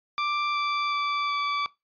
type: tone with pitch steps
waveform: sawtooth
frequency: 1177 / 1169.5 / 1162.1 / 1154.8 Hz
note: D6 / D6 / D6 / D6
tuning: +3 / -8 / -19 / -30 cents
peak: -21 dBFS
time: 0.18-1.66 s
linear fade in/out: 0 ms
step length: 370 ms
effects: noise-tail reverb RT60 0.2 s tail -20 dB re dry + resampled to 11025 Hz